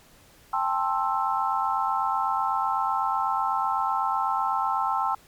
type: chord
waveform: sine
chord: A minor seventh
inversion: third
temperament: just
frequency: 792 / 880 / 1056 / 1320 Hz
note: G5 / A5 / C6 / E6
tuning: +18 / 0 / +16 / +2 cents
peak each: -28 dBFS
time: 0.53-5.15 s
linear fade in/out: 5 ms
effects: pink hiss -55 dBFS RMS until 5.27 s + MP3 96 kbps